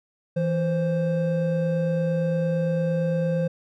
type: tone pair together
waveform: triangle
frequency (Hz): 164.81 / 523.2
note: E3 / C5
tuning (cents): 0 / 0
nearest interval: octave + minor sixth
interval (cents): 2000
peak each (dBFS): -21 / -23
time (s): 0.36-3.48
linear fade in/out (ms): 10
effects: none